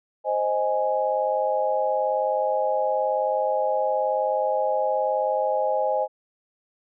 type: chord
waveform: sine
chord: Ab major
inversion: first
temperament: equal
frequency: 523.3 / 622.3 / 830.6 Hz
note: C5 / Eb5 / Ab5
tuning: 0 / 0 / 0 cents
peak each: -25 dBFS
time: 0.24-6.08 s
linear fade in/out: 50 ms
effects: none

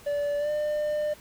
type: tone with pitch glide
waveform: triangle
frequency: 579 to 600.1 Hz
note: D5 to D5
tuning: -25 to +37 cents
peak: -23 dBFS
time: 0.06-1.14 s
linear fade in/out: 10 ms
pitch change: +62 cents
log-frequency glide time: 0.38-0.5 s
effects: pink hiss -51 dBFS RMS until 1.2 s

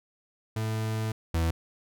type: tone pair in turn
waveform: 40% pulse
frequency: 110 / 82.41 Hz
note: A2 / E2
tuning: 0 / 0 cents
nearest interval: perfect fourth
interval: 500 cents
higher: first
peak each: -27 / -23 dBFS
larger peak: second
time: 0.56-1.12 / 1.34-1.51 s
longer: first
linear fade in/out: 5 ms
effects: none

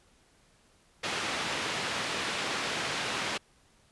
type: band-pass noise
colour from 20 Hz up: white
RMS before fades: -33 dBFS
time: 1.03-3.38 s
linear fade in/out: 10 ms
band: 120 to 3300 Hz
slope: 12 dB/octave
effects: pink hiss -64 dBFS RMS until 3.91 s + resampled to 24000 Hz

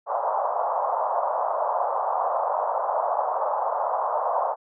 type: band-pass noise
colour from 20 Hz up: pink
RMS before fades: -25 dBFS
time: 0.06-4.56 s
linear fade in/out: 50 ms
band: 580 to 1100 Hz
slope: 48 dB/octave
effects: none

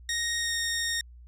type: tone with pitch glide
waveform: 15% pulse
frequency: 1866 to 1852 Hz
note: A#6 to A#6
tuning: +1 to -12 cents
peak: -21 dBFS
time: 0.09-1.01 s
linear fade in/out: 2 ms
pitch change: -13 cents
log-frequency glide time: 0.38-0.54 s
effects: added 60 Hz sine -46 dBFS peak until 1.27 s + resampled to 32000 Hz

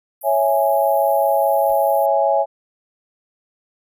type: high-pass noise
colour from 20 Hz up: white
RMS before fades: -33 dBFS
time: 0.21-2.06 s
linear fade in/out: 5 ms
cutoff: 11000 Hz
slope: 96 dB/octave
type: chord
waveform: sine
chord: C# minor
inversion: none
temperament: equal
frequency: 554.4 / 659.3 / 830.6 Hz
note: C#5 / E5 / G#5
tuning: 0 / 0 / 0 cents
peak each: -18 dBFS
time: 0.23-2.46 s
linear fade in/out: 50 ms
type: noise with exponential decay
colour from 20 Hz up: brown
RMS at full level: -32 dBFS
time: 1.69-1.78 s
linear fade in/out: 5 ms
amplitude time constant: 18 ms
effects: resampled to 32000 Hz

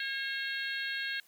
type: harmonic tone with a mistuned harmonic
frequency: 542 Hz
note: C#5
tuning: 39 cents flat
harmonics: 3 / 4 / 5 / 6 / 7 / 8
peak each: -35 / -42 / -42 / -43 / -44 / -43 dBFS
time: 0-1.2 s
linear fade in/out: 2 ms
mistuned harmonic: 8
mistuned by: -18 cents
effects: white hiss -63 dBFS RMS until 1.27 s + high-pass 150 Hz 12 dB/octave

